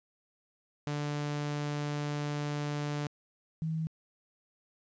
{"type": "tone pair in turn", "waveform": ["sawtooth", "sine"], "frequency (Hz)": [146.83, 160.14], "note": ["D3", "E3"], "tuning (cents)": [0, -50], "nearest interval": "major second", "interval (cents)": 150, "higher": "second", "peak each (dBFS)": [-28, -30], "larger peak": "first", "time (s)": [[0.87, 3.07], [3.62, 3.87]], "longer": "first", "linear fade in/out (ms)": 0, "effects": ["resampled to 16000 Hz", "11-bit"]}